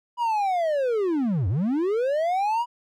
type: linear two-way sweep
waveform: triangle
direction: down then up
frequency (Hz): 980 to 83.4 to 980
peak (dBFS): -19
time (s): 0.17-2.66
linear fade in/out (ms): 50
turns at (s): 1.48
effects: none